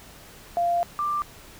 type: tone pair in turn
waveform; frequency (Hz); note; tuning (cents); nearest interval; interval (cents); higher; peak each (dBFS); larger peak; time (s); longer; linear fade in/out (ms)
sine; 693 / 1183.1; F5 / D6; -14 / +12; major sixth; 926; second; -20 / -23; first; 0.57-0.83 / 0.99-1.22; first; 0
effects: pink hiss -47 dBFS RMS until 1.59 s